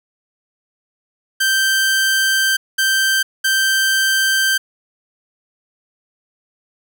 sawtooth tone bursts at uneven times, 1563 Hz, G6, 6 cents flat, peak -10 dBFS, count 3, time 1.4-2.57 / 2.78-3.23 / 3.44-4.58 s, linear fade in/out 10 ms, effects none

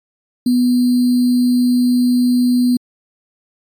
sine tone with sample-and-hold, 246.9 Hz, B3, in tune, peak -10 dBFS, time 0.46-2.77 s, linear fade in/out 5 ms, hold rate 4410 Hz, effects MP3 96 kbps

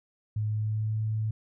sine tone with pitch glide, 106.9 to 109.02 Hz, A2 to A2, -49 to -15 cents, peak -26 dBFS, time 0.36-1.31 s, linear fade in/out 5 ms, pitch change +34 cents, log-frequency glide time 0.46-0.99 s, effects none

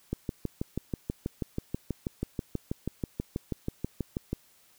click train, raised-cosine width 3 ms, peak -17 dBFS, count 27, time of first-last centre 0.13-4.33 s, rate 6.19 Hz, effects white hiss -62 dBFS RMS until 4.78 s

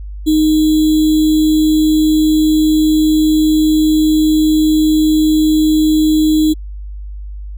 sine tone with sample-and-hold, 310 Hz, D#4, 6 cents flat, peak -8 dBFS, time 0.26-6.54 s, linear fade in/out 20 ms, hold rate 3675 Hz, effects added 50 Hz sine -24 dBFS peak until 7.57 s

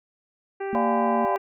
harmonic tone, 392 Hz, G4, in tune, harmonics 1 / 2 / 3 / 4 / 5 / 6 / 7, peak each -28 / -34 / -44 / -40 / -44 / -48 / -51 dBFS, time 0.6-1.38 s, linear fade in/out 10 ms
sine tone, 230 Hz, A#3, 23 cents flat, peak -25 dBFS, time 0.73-1.25 s, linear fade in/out 0 ms
sine chord, D diminished seventh, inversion none, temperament equal with one note detuned, 587.3 / 698.5 / 830.6 / 1012 Hz, D5 / F5 / Ab5 / Cb6, 0 / 0 / 0 / +42 cents, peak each -28 / -26 / -30 / -26 dBFS, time 0.75-1.36 s, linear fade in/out 0 ms
effects none

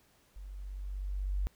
sine tone with level ramp, 48.02 Hz, G1, 35 cents flat, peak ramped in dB -43 to -28 dBFS, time 0.36-1.47 s, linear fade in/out 0 ms, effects pink hiss -67 dBFS RMS until 1.55 s

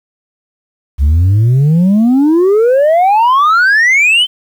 sine exponential sweep, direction up, 66.7 to 3136 Hz, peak -3 dBFS, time 0.98-4.27 s, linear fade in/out 50 ms, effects tanh soft clip ceiling -5 dBFS + 7-bit

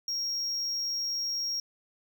triangle tone, 5588 Hz, F8, in tune, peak -28 dBFS, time 0.08-1.6 s, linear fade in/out 2 ms, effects none

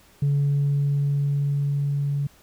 sine tone with level ramp, 142.2 Hz, C#3, 45 cents sharp, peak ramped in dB -16 to -21 dBFS, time 0.22-2.27 s, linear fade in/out 5 ms, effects tanh soft clip ceiling -16 dBFS + pink hiss -55 dBFS RMS until 2.42 s

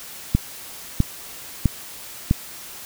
click train, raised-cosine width 5 ms, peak -3 dBFS, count 4, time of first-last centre 0.35-2.311 s, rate 1.53 Hz, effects white hiss -38 dBFS RMS until 2.85 s

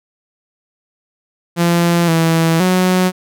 sawtooth tone with pitch steps, 171.3 / 164 / 183.7 Hz, F3 / E3 / F#3, -33 / -9 / -12 cents, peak -7 dBFS, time 1.56-3.12 s, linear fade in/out 50 ms, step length 520 ms, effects none

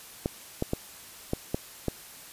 clicks, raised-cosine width 2 ms, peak -13 dBFS, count 6, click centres 0.259 / 0.624 / 0.734 / 1.334 / 1.545 / 1.883 s, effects white hiss -47 dBFS RMS until 2.32 s + resampled to 32000 Hz

